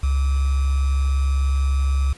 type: tone with sample-and-hold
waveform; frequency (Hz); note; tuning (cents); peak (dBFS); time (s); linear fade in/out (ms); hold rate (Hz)
sine; 68.3; C#2; -25; -16; 0.03-2.13; 5; 1225
effects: pink hiss -46 dBFS RMS until 2.17 s + resampled to 24000 Hz